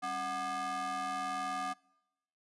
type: ring-modulated tone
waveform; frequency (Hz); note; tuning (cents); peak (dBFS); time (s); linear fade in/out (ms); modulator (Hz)
square; 233.1; A#3; 0; -32; 0.02-1.74; 20; 973
effects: noise-tail reverb RT60 0.9 s tail -25 dB re dry + resampled to 24000 Hz